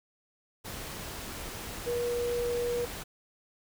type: tone in noise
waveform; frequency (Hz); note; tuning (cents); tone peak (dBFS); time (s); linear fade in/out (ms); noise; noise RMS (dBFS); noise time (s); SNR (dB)
sine; 480.3; B4; -48; -28; 1.86-2.86; 20; pink; -40; 0.64-3.04; +9
effects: none